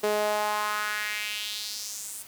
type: tone with high-pass filter sweep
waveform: sawtooth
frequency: 210.1 Hz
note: G#3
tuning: 20 cents sharp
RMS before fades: -30 dBFS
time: 0.03-2.23 s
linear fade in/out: 10 ms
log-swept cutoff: 450 to 9500 Hz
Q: 2.7
effects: white hiss -48 dBFS RMS until 2.27 s